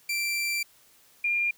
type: tone pair in turn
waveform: sawtooth / sine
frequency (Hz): 2351 / 2403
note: D7 / D7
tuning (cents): +1 / +39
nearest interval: unison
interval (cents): 38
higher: second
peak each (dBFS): -23 / -23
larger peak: neither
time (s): 0.09-0.63 / 1.24-1.51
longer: first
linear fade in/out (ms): 5
effects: white hiss -59 dBFS RMS until 1.57 s